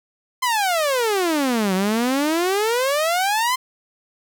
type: exponential two-way sweep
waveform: sawtooth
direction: down then up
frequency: 1046.5 to 182.9 to 1046.5 Hz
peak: -14 dBFS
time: 0.42-3.56 s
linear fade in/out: 10 ms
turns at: 1.74 s
effects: none